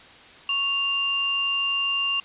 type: tone pair together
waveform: sine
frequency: 1108 / 2792 Hz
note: C#6 / F7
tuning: -1 / -1 cents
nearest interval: octave + major third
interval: 1600 cents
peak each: -32 / -22 dBFS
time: 0.49-2.2 s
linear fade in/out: 2 ms
effects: white hiss -47 dBFS RMS until 2.24 s + resampled to 8000 Hz